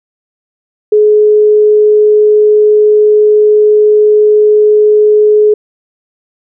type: tone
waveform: sine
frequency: 423 Hz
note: G#4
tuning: 32 cents sharp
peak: -3 dBFS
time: 0.92-5.54 s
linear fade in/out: 5 ms
effects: none

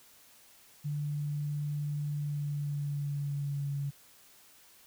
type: tone with pitch glide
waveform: sine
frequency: 146.83 to 141.09 Hz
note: D3 to C#3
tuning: 0 to +31 cents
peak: -31 dBFS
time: 0.84-3.91 s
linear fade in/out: 20 ms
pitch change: -69 cents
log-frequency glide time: 2.11-3.76 s
effects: white hiss -59 dBFS RMS until 4.86 s

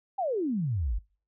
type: exponential sweep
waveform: sine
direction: down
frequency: 820 to 44.4 Hz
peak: -26 dBFS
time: 0.18-0.99 s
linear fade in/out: 10 ms
effects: noise-tail reverb RT60 0.4 s tail -24 dB re dry

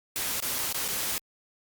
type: noise with dropouts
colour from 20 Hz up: white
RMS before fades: -30 dBFS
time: 0.16-1.18 s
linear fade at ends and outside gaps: 0 ms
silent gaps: 0.402-0.424 / 0.584-0.588 / 0.726-0.745 / 0.88-0.885 s
effects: Opus 48 kbps

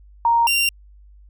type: tone pair in turn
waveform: sine / sawtooth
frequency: 932.3 / 2770 Hz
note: A#5 / F7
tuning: 0 / -15 cents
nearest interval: octave + perfect fifth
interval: 1885 cents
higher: second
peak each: -13 dBFS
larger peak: neither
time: 0.25-0.47 / 0.47-0.69 s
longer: neither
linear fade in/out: 2 ms
effects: added 50 Hz sine -44 dBFS peak until 1.29 s

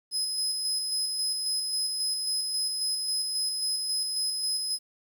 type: tone with tremolo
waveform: 30% pulse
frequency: 5070 Hz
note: D#8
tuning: 32 cents sharp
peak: -22 dBFS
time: 0.11-4.79 s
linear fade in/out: 50 ms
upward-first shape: square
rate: 3.7 Hz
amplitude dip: 30%
effects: 10-bit

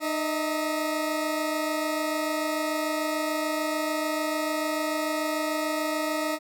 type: tone pair together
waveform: 20% pulse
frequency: 306.4 / 639.6 Hz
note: D#4 / D#5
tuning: -27 / +48 cents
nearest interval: octave + minor second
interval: 1275 cents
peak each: -23 / -25 dBFS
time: 0-6.39 s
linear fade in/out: 50 ms
effects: none

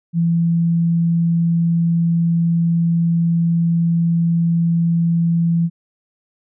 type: tone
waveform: sine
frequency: 168.1 Hz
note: E3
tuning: 34 cents sharp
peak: -13 dBFS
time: 0.13-5.7 s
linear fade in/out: 50 ms
effects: none

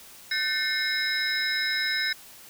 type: tone cluster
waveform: sine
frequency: 1526 / 1778 / 2142 / 3883 / 5140 Hz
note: G6 / A6 / C7 / B7 / E8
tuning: -47 / +18 / +40 / -30 / -45 cents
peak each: -30 dBFS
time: 0.31-2.13 s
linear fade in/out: 5 ms
effects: tanh soft clip ceiling -16 dBFS + white hiss -48 dBFS RMS until 2.49 s

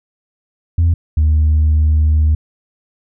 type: tone pair in turn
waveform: sine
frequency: 84 / 76.97 Hz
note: E2 / D#2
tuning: +33 / -18 cents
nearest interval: major second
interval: 151 cents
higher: first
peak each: -7 dBFS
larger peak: neither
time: 0.78-0.94 / 1.17-2.35 s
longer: second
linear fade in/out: 5 ms
effects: tanh soft clip ceiling -7 dBFS

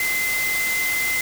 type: tone in noise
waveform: sine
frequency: 2060 Hz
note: C7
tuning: 28 cents flat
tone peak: -21 dBFS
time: 0-1.21 s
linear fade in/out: 2 ms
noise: white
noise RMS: -27 dBFS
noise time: 0-1.21 s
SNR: +3 dB
effects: none

